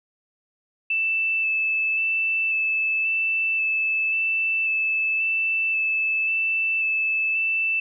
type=tone with vibrato; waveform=sine; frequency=2637 Hz; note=E7; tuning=in tune; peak=-20 dBFS; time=0.9-7.8 s; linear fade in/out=5 ms; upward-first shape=square; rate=0.93 Hz; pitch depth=10 cents each way; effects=none